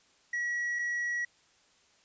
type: tone pair in turn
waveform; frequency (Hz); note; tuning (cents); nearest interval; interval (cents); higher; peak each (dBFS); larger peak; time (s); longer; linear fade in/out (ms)
triangle; 1922 / 1922; B6 / B6; -48 / -48; unison; 0; neither; -28; neither; 0.33-0.79 / 0.79-1.25; neither; 5
effects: white hiss -65 dBFS RMS until 2.04 s + resampled to 16000 Hz